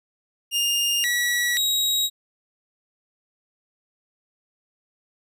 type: tone with pitch steps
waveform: sawtooth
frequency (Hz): 2819 / 1934 / 3815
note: F7 / B6 / A#7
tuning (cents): +16 / -37 / +39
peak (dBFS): -17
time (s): 0.51-2.1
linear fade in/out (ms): 50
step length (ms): 530
effects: none